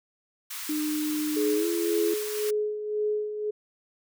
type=high-pass noise; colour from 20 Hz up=white; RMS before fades=-36 dBFS; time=0.5-2.51 s; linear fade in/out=10 ms; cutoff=940 Hz; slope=48 dB/octave
type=tone with pitch glide; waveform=sine; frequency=303.4 to 338.6 Hz; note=D#4 to E4; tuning=-44 to +46 cents; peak=-26 dBFS; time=0.69-2.14 s; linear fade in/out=5 ms; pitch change=+190 cents; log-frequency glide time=1.54-1.66 s
type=tone with tremolo; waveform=sine; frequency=422.4 Hz; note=G#4; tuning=29 cents sharp; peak=-23 dBFS; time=1.36-3.51 s; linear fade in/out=10 ms; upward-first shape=sine; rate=1.9 Hz; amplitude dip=60%
effects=none